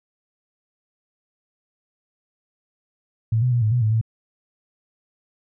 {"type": "tone with pitch steps", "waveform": "sine", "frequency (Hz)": [112, 125.4, 120.4, 107.8, 123, 108.5, 112], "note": ["A2", "B2", "B2", "A2", "B2", "A2", "A2"], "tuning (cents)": [31, 27, -44, -35, -7, -24, 31], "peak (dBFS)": -16, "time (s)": [3.32, 4.013], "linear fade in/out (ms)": 5, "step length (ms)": 99, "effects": []}